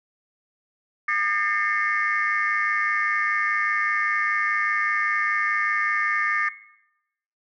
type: tone cluster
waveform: sine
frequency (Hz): 1212 / 1612 / 1806 / 2075 / 2180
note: D#6 / G6 / A6 / C7 / C#7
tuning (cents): -46 / +48 / +45 / -15 / -29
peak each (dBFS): -26 / -32 / -25 / -30 / -26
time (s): 1.08-6.49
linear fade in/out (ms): 5
effects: noise-tail reverb RT60 0.9 s tail -18 dB re dry + tanh soft clip ceiling -12 dBFS